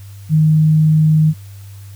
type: tone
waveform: sine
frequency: 155.56 Hz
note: D#3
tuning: in tune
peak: -8 dBFS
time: 0.29-1.34 s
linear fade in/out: 50 ms
effects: added 99 Hz sine -32 dBFS peak until 1.95 s + white hiss -47 dBFS RMS until 1.95 s